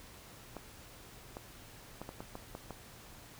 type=clicks; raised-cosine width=1 ms; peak=-28 dBFS; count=8; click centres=0.567 / 1.369 / 2.016 / 2.091 / 2.205 / 2.354 / 2.551 / 2.707 s; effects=added 116 Hz sine -63 dBFS peak until 3.39 s + pink hiss -54 dBFS RMS until 3.39 s